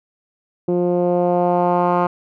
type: tone with low-pass filter sweep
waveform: 10% pulse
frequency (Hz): 176.6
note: F3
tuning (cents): +20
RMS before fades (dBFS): -17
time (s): 0.68-2.07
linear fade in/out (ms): 5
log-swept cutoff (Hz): 380 to 1200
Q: 1.9
effects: none